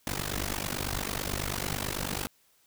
pink noise with amplitude modulation, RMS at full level -29 dBFS, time 0.07-2.27 s, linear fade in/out 0 ms, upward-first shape sine, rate 49.1 Hz, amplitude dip 95%, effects white hiss -66 dBFS RMS until 2.66 s

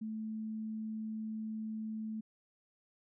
sine tone, 218.5 Hz, A3, 12 cents flat, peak -37 dBFS, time 0.01-2.21 s, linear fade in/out 10 ms, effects none

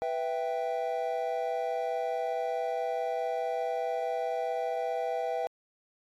triangle chord, E minor, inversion second, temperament equal, 493.9 / 659.3 / 784 Hz, B4 / E5 / G5, 0 / 0 / 0 cents, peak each -32 / -31 / -32 dBFS, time 0.02-5.47 s, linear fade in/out 0 ms, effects AAC 48 kbps

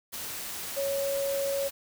sine tone in noise, 554.4 Hz, C#5, in tune, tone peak -27 dBFS, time 0.76-1.69 s, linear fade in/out 20 ms, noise white, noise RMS -37 dBFS, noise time 0.12-1.71 s, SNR +7 dB, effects none

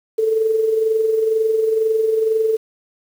sine tone with amplitude modulation, 441.9 Hz, A4, 7 cents sharp, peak -12 dBFS, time 0.18-2.57 s, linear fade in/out 10 ms, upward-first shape sine, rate 22.1 Hz, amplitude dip 50%, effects 7-bit

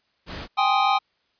pink noise, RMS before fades -34 dBFS, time 0.26-0.48 s, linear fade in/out 50 ms
square chord, Ab major seventh, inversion third, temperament equal, 784 / 830.6 / 1046.5 / 1244.5 Hz, G5 / Ab5 / C6 / Eb6, 0 / 0 / 0 / 0 cents, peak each -22 / -25 / -27 / -24 dBFS, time 0.57-0.99 s, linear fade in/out 20 ms
effects white hiss -68 dBFS RMS until 1.39 s + resampled to 11025 Hz

